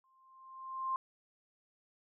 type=tone with exponential growth; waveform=sine; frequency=1053 Hz; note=C6; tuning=11 cents sharp; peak=-30 dBFS; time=0.04-0.96 s; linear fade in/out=1 ms; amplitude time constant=200 ms; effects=none